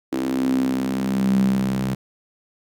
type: tone with high-pass filter sweep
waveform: sawtooth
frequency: 65.41 Hz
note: C2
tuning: in tune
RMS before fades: -21 dBFS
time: 0.12-1.95 s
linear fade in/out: 10 ms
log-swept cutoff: 300 to 160 Hz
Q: 9
effects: none